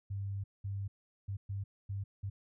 sine tone bursts at uneven times, 99 Hz, G2, 18 cents sharp, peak -35 dBFS, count 6, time 0.1-0.44 / 0.64-0.88 / 1.28-1.37 / 1.49-1.64 / 1.89-2.04 / 2.23-2.3 s, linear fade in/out 10 ms, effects none

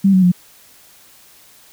sine tone with pitch steps, 195.4 / 186.79 / 178.56 Hz, G3 / F#3 / F3, -5 / +17 / +39 cents, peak -8 dBFS, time 0.04-0.319 s, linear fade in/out 10 ms, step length 93 ms, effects white hiss -47 dBFS RMS until 1.72 s

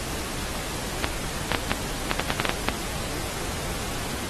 clicks, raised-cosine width 0.3 ms, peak -4 dBFS, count 11, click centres 1.044 / 1.517 / 1.548 / 1.716 / 2.114 / 2.196 / 2.304 / 2.4 / 2.453 / 2.494 / 2.686 s, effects pink hiss -32 dBFS RMS until 4.29 s + AAC 32 kbps

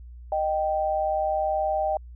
sine tone pair together, 619.1 / 780 Hz, D#5 / G5, -9 / -9 cents, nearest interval major third, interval 400 cents, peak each -25 dBFS, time 0.32-1.97 s, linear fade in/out 2 ms, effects added 60 Hz sine -40 dBFS peak until 2.15 s

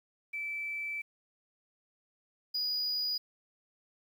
sine / triangle tone pair in turn, 2320 / 4916 Hz, D7 / D#8, -22 / -22 cents, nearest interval octave + minor second, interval 1300 cents, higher second, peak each -34 / -29 dBFS, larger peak second, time 0.33-1.02 / 2.54-3.18 s, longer first, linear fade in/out 10 ms, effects 10-bit

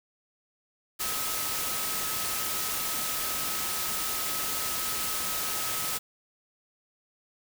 sine tone in noise, 1279 Hz, D#6, 47 cents sharp, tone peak -40 dBFS, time 0.99-5.99 s, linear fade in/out 20 ms, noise white, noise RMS -31 dBFS, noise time 0.99-5.99 s, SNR -12 dB, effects none

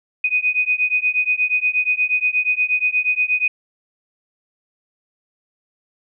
sine beating tone pair, 2489 / 2497.4 Hz, D#7 / D#7, 0 / +6 cents, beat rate 8.4 Hz, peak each -19 dBFS, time 0.24-3.48 s, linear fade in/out 5 ms, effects none

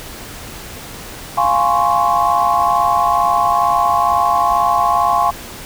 sine chord, Db major seventh, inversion first, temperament equal, 698.5 / 830.6 / 1046.5 / 1108.7 Hz, F5 / Ab5 / C6 / Db6, 0 / 0 / 0 / 0 cents, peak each -17 dBFS, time 1.37-5.31 s, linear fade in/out 10 ms, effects pink hiss -32 dBFS RMS until 5.65 s

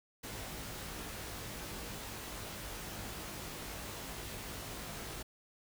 pink noise with comb filter, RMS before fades -44 dBFS, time 0.23-5.23 s, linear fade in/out 10 ms, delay 19 ms, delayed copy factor +0.65, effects none

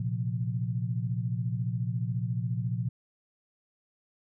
sine chord, Bb suspended second, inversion none, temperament equal, 116.54 / 130.81 / 174.61 Hz, Bb2 / C3 / F3, 0 / 0 / 0 cents, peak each -30 / -33 / -35 dBFS, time 0-2.89 s, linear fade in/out 5 ms, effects none

